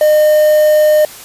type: tone with quantisation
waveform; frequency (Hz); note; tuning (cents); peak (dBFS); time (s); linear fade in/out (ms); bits
triangle; 609; D#5; -37; -4; 0.01-1.05; 2; 4
effects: white hiss -33 dBFS RMS until 1.24 s + resampled to 32000 Hz